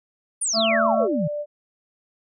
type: exponential sweep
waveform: sine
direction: down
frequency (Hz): 9956 to 141.7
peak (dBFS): -21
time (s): 0.41-1.28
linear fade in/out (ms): 10
type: harmonic tone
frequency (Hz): 223.1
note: A3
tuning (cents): +24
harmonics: 1 / 3 / 5 / 6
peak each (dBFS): -25 / -20 / -31 / -33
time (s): 0.53-1.08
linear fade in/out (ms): 50
type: tone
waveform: sine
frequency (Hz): 590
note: D5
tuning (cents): +8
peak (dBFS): -25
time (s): 0.69-1.46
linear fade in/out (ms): 50
effects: none